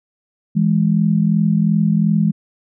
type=tone pair together; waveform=sine; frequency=164.81 / 207.6 Hz; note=E3 / G#3; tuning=0 / 0 cents; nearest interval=major third; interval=400 cents; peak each=-15 dBFS; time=0.55-2.32 s; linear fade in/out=20 ms; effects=none